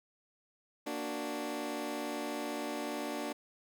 20% pulse chord, Bb augmented, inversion none, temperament equal with one note detuned, 233.1 / 293.7 / 371.5 Hz, Bb3 / D4 / F#4, 0 / 0 / +7 cents, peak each -37 / -33 / -38 dBFS, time 0.86-3.33 s, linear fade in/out 10 ms, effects none

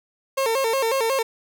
30% pulse tone with vibrato, 493.9 Hz, B4, in tune, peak -17 dBFS, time 0.37-1.23 s, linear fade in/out 10 ms, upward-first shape square, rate 5.5 Hz, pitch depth 150 cents each way, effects none

